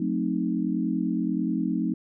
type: chord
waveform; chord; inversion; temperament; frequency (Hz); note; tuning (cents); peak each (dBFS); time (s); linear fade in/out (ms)
sine; F# diminished seventh; none; equal with one note detuned; 181.4 / 220 / 261.6 / 311.1; F#3 / A3 / C4 / Eb4; -34 / 0 / 0 / 0; -29; 0-1.94; 5
effects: none